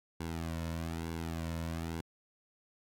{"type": "tone with flanger", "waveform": "sawtooth", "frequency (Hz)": 82.41, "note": "E2", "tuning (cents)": 0, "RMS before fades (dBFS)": -38, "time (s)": [0.2, 2.01], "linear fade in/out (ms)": 5, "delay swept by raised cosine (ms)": [1.6, 2.55], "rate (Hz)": 1.1, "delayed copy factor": -0.75, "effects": ["AAC 64 kbps"]}